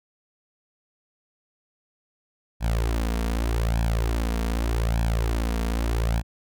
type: tone with flanger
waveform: sawtooth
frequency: 56.6 Hz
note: A1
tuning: 50 cents sharp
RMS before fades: -24 dBFS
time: 2.6-6.23 s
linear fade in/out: 50 ms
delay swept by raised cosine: 1.2 to 4.4 ms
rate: 0.83 Hz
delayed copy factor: +0.8
effects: none